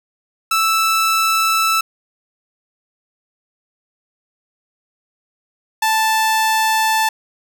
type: tone pair in turn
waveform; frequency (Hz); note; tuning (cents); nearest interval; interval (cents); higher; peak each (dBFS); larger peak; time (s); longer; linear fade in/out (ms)
sawtooth; 1318.5 / 880; E6 / A5; 0 / 0; perfect fifth; 700; first; -10; neither; 0.51-1.81 / 5.82-7.09; first; 5
effects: none